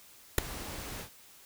pink noise with ADSR envelope, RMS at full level -18 dBFS, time 0.38-1.1 s, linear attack 3 ms, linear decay 5 ms, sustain -23 dB, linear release 98 ms, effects white hiss -56 dBFS RMS until 1.45 s

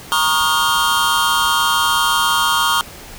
square tone cluster, 935 / 1103 / 1229 / 1418 / 3165 Hz, A#5 / C#6 / D#6 / F6 / G7, +5 / -9 / -22 / +26 / +16 cents, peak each -21 dBFS, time 0.12-2.81 s, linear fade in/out 0 ms, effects pink hiss -36 dBFS RMS until 3.18 s

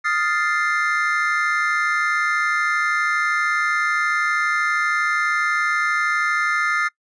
triangle chord, F dominant seventh, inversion third, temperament equal, 1244.5 / 1396.9 / 1760 / 2093 Hz, Eb6 / F6 / A6 / C7, 0 / 0 / 0 / 0 cents, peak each -22 dBFS, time 0.04-6.89 s, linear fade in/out 20 ms, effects noise-tail reverb RT60 0.1 s tail -23 dB re dry + resampled to 22050 Hz

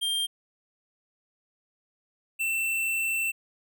square tone pair in turn, 3189 / 2682 Hz, G7 / E7, +29 / +29 cents, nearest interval minor third, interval 300 cents, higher first, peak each -26 dBFS, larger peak neither, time 0.01-0.27 / 2.39-3.32 s, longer second, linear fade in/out 20 ms, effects none

